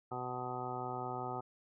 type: harmonic tone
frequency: 125.2 Hz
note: B2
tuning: 24 cents sharp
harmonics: 1 / 2 / 3 / 4 / 5 / 6 / 7 / 8 / 9 / 10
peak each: -46 / -49 / -45 / -49 / -52 / -42 / -45 / -53 / -55 / -45 dBFS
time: 0.11-1.41 s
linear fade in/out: 10 ms
effects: none